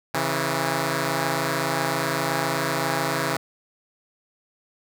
5% pulse tone pair together, 135.87 / 163.4 Hz, C#3 / E3, -34 / -15 cents, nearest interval minor third, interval 319 cents, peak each -14 dBFS, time 0.14-3.37 s, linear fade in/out 5 ms, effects none

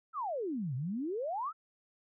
sine exponential two-way sweep, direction down then up, 1368 to 120.9 to 1368 Hz, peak -33 dBFS, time 0.13-1.53 s, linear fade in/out 50 ms, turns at 0.75 s, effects none

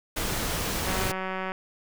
pink noise, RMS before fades -29 dBFS, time 0.16-1.12 s, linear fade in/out 10 ms
click train, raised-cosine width 0.5 ms, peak -17 dBFS, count 123, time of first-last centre 0.87-1.519 s, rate 188 Hz
effects none

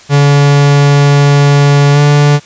45% pulse tone with pitch glide, 142.8 to 145.63 Hz, D3 to D3, -48 to -14 cents, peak -4 dBFS, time 0.09-2.4 s, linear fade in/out 50 ms, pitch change +34 cents, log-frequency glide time 1.92-1.99 s, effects white hiss -37 dBFS RMS until 2.45 s + resampled to 16000 Hz

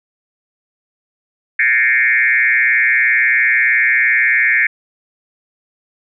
sine tone with frequency modulation, 1975.5 Hz, B6, in tune, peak -10 dBFS, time 1.59-4.67 s, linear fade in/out 5 ms, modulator 123 Hz, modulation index 2.6, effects none

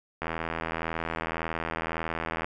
click train, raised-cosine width 0.5 ms, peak -15 dBFS, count 183, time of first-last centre 0.22-2.445 s, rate 81.8 Hz, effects none

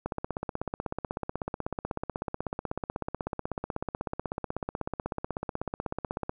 click train, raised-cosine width 1 ms, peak -17 dBFS, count 102, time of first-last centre 0.06-6.295 s, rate 16.2 Hz, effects none

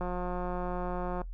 click train, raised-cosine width 1 ms, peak -22 dBFS, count 217, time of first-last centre 0.01-1.217 s, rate 179 Hz, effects noise-tail reverb RT60 0.1 s tail -19 dB re dry + added 42 Hz sine -37 dBFS peak until 1.33 s

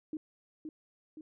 sine tone with echo, 310 Hz, D#4, 6 cents flat, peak -34 dBFS, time 0.13-0.17 s, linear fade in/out 2 ms, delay 520 ms, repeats 2, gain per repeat -5 dB, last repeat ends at 1.21 s, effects none

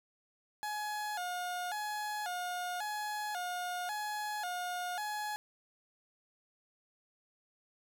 30% pulse tone with vibrato, 777 Hz, G5, 16 cents flat, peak -33 dBFS, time 0.63-5.36 s, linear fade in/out 0 ms, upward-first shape square, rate 0.92 Hz, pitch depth 140 cents each way, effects none

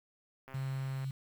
click train, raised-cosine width 0.5 ms, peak -35 dBFS, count 76, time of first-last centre 0.48-1.044 s, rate 133 Hz
sine tone, 134.6 Hz, C3, 49 cents sharp, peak -34 dBFS, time 0.54-1.11 s, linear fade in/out 5 ms
effects 9-bit

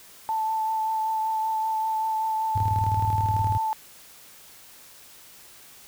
sine tone with vibrato, 880 Hz, A5, in tune, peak -23 dBFS, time 0.29-3.73 s, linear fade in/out 0 ms, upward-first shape triangle, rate 5.2 Hz, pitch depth 16 cents each way
sine tone with tremolo, 100.8 Hz, G2, 49 cents sharp, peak -21 dBFS, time 2.55-3.58 s, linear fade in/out 10 ms, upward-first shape square, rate 19 Hz, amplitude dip 70%
effects white hiss -49 dBFS RMS until 5.87 s

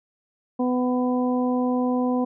harmonic tone, 250 Hz, B3, 21 cents sharp, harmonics 1 / 2 / 3 / 4, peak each -21 / -27 / -31 / -33 dBFS, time 0.59-2.25 s, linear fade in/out 10 ms, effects none

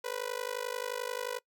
sawtooth tone with amplitude modulation, 493.9 Hz, B4, in tune, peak -26 dBFS, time 0.04-1.39 s, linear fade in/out 10 ms, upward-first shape sine, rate 51.4 Hz, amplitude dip 100%, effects noise-tail reverb RT60 0.1 s tail -23 dB re dry

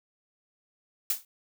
blue noise with exponential decay, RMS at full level -23 dBFS, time 1.1-1.25 s, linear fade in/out 2 ms, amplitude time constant 32 ms, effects none

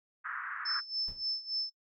white band-pass noise, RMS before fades -39 dBFS, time 0.24-0.81 s, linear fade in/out 20 ms, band 1200 to 1700 Hz, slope 48 dB/octave
sine tone with tremolo, 5274 Hz, E8, in tune, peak -30 dBFS, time 0.65-1.7 s, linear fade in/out 10 ms, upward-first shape sine, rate 3.5 Hz, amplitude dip 85%
brown noise with exponential decay, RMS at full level -41 dBFS, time 1.08-1.28 s, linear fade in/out 0 ms, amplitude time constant 43 ms
effects noise-tail reverb RT60 0.1 s tail -21 dB re dry

